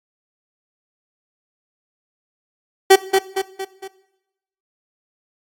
30% pulse tone with echo, 384.4 Hz, G4, 34 cents flat, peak -3 dBFS, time 2.9-2.96 s, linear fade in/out 10 ms, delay 230 ms, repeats 4, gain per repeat -6 dB, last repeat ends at 3.88 s, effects noise-tail reverb RT60 0.9 s tail -18 dB re dry + AAC 64 kbps

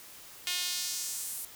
sawtooth tone with high-pass filter sweep, 358.1 Hz, F4, 43 cents sharp, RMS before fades -35 dBFS, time 0.47-1.45 s, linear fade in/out 0 ms, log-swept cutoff 3000 to 11000 Hz, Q 1.4, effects white hiss -50 dBFS RMS until 1.55 s

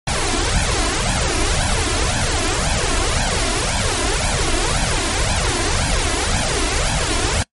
pink noise with flanger, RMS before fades -18 dBFS, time 0.07-7.43 s, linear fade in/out 5 ms, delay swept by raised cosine 1.2 to 3 ms, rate 1.9 Hz, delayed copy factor +0.95, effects noise-tail reverb RT60 0.1 s tail -25 dB re dry + MP3 48 kbps

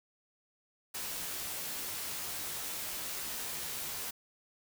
white noise with comb filter, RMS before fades -39 dBFS, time 0.94-4.11 s, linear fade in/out 10 ms, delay 15 ms, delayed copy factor -0.5, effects none

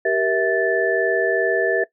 sine tone cluster, 389.1 / 471.7 / 652 / 1753 Hz, G4 / A#4 / E5 / A6, -13 / +20 / -19 / -7 cents, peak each -22 dBFS, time 0.05-1.84 s, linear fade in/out 5 ms, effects noise-tail reverb RT60 0.1 s tail -18 dB re dry

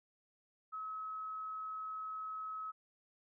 sine tone, 1284 Hz, E6, 46 cents flat, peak -40 dBFS, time 0.72-2.72 s, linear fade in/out 20 ms, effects none

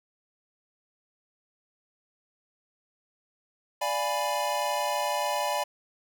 square chord, D diminished seventh, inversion none, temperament equal, 587.3 / 698.5 / 830.6 / 987.8 Hz, D5 / F5 / Ab5 / Cb6, 0 / 0 / 0 / 0 cents, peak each -32 / -36 / -32 / -32 dBFS, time 3.81-5.64 s, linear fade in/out 10 ms, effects none

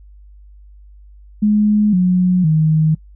sine tone with pitch steps, 210.2 / 181.7 / 156.6 Hz, G#3 / F#3 / D#3, +21 / -31 / +11 cents, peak -10 dBFS, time 1.42-2.95 s, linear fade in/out 10 ms, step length 510 ms, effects noise-tail reverb RT60 0.1 s tail -25 dB re dry + added 50 Hz sine -39 dBFS peak until 3.15 s

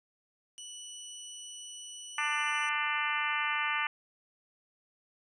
15% pulse tone, 2958 Hz, F#7, 1 cent flat, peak -35 dBFS, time 0.58-2.69 s, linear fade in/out 0 ms
harmonic tone, 297.1 Hz, D4, 20 cents sharp, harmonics 3 / 4 / 5 / 6 / 7 / 8 / 9 / 10, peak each -38 / -35 / -38 / -36 / -36 / -37 / -39 / -41 dBFS, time 2.18-3.87 s, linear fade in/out 2 ms
effects resampled to 22050 Hz

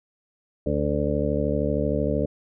harmonic tone, 73 Hz, D2, 10 cents flat, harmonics 1 / 2 / 3 / 4 / 6 / 7 / 8, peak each -29 / -29 / -29 / -29 / -29 / -29 / -29 dBFS, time 0.66-2.26 s, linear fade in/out 5 ms, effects none

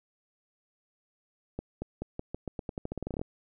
accelerating click train, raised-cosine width 2 ms, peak -21 dBFS, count 19, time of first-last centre 1.59-3.215 s, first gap 230 ms, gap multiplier 0.87, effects none

